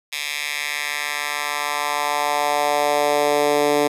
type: tone with high-pass filter sweep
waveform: 10% pulse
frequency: 146.6 Hz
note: D3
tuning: 3 cents flat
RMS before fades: -21 dBFS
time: 0.12-3.88 s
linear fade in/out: 10 ms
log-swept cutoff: 2700 to 360 Hz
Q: 1.7
effects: resampled to 32000 Hz